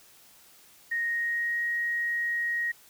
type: tone with pitch glide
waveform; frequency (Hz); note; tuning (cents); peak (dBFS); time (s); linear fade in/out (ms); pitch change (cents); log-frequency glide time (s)
sine; 1864.7 to 1884.2; A#6 to A#6; 0 to +18; -26; 0.91-2.72; 10; +18; 1.01-1.63
effects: white hiss -56 dBFS RMS until 2.89 s